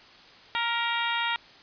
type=harmonic tone with a mistuned harmonic; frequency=466.2 Hz; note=A#4; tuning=in tune; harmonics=2 / 3 / 4 / 5 / 6 / 7 / 8; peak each=-30 / -32 / -33 / -34 / -35 / -35 / -36 dBFS; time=0.55-1.36 s; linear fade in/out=0 ms; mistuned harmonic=4; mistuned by=+28 cents; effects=white hiss -51 dBFS RMS until 1.62 s + resampled to 11025 Hz